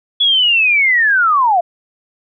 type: linear sweep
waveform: sine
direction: down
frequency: 3413 to 662 Hz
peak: -9 dBFS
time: 0.2-1.61 s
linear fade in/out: 10 ms
effects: none